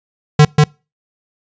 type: tone with echo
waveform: square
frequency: 150.1 Hz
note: D3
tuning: 38 cents sharp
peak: -4 dBFS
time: 0.39-0.45 s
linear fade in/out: 5 ms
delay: 190 ms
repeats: 1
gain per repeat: -2 dB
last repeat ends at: 0.64 s
effects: noise-tail reverb RT60 0.3 s tail -26 dB re dry + resampled to 16000 Hz